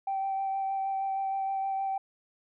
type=tone with vibrato; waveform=sine; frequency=777 Hz; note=G5; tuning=16 cents flat; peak=-27 dBFS; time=0.07-1.98 s; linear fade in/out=5 ms; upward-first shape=sine; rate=6.4 Hz; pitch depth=12 cents each way; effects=tanh soft clip ceiling -24 dBFS